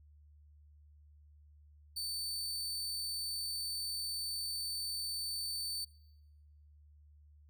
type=tone; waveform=sawtooth; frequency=4541 Hz; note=C#8; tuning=41 cents sharp; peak=-34 dBFS; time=1.96-5.85 s; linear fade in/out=10 ms; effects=noise-tail reverb RT60 1.0 s tail -23 dB re dry + added 74 Hz sine -58 dBFS peak until 7.49 s